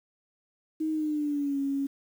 sine tone with pitch glide, 314.1 to 276.6 Hz, D#4 to C#4, +16 to -4 cents, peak -26 dBFS, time 0.8-1.87 s, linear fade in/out 10 ms, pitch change -220 cents, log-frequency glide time 0.91-1.59 s, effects 9-bit

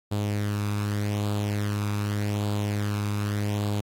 sawtooth tone with flanger, 103.3 Hz, G#2, 9 cents flat, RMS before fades -27 dBFS, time 0.11-3.81 s, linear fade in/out 10 ms, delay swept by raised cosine 0.25 to 0.82 ms, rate 0.84 Hz, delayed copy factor +0.5, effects AAC 48 kbps

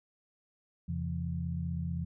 sine tone cluster, 84.3 / 133.6 / 169.4 Hz, E2 / C3 / E3, +39 / +36 / +48 cents, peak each -36 / -39 / -35 dBFS, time 0.88-2.05 s, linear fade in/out 10 ms, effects none

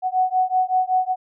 sine beating tone pair, 740 / 745.3 Hz, F#5 / F#5, 0 / +12 cents, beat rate 5.3 Hz, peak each -20 dBFS, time 0.02-1.16 s, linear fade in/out 50 ms, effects none

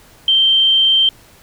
sine tone, 3136 Hz, G7, in tune, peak -9 dBFS, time 0.28-1.09 s, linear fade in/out 2 ms, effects pink hiss -46 dBFS RMS until 1.42 s

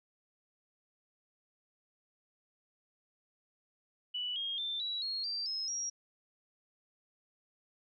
sine tone with pitch steps, 2960 / 3247 / 3561 / 3906 / 4284 / 4699 / 5154 / 5653 Hz, F#7 / G#7 / A7 / B7 / C8 / D8 / E8 / F8, 0 / -40 / +20 / -20 / +40 / 0 / -40 / +20 cents, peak -34 dBFS, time 4.14-5.9 s, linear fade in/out 10 ms, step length 220 ms, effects none

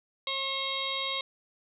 harmonic tone, 540 Hz, C#5, 45 cents flat, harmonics 1 / 2 / 4 / 5 / 6 / 7 / 8, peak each -40 / -37 / -37 / -43 / -36 / -35 / -44 dBFS, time 0.27-1.21 s, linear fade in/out 2 ms, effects none

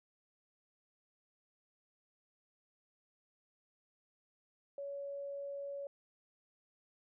sine tone, 562 Hz, C#5, 24 cents sharp, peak -40 dBFS, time 4.78-5.87 s, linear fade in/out 2 ms, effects none

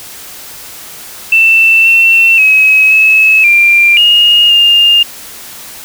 sine tone with pitch steps, 2670 / 2698 / 2555 / 2586 / 2381 / 2855 / 2816 Hz, E7 / E7 / D#7 / E7 / D7 / F7 / F7, +22 / +40 / +45 / -34 / +23 / +37 / +14 cents, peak -3 dBFS, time 1.32-5.03 s, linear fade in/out 5 ms, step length 530 ms, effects white hiss -29 dBFS RMS until 5.84 s

